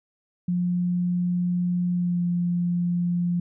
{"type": "tone with pitch glide", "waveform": "sine", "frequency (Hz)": [177.4, 174.86], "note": ["F3", "F3"], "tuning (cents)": [27, 2], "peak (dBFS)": -21, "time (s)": [0.48, 3.4], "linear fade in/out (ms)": 5, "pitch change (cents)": -25, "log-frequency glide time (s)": [1.92, 2.22], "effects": []}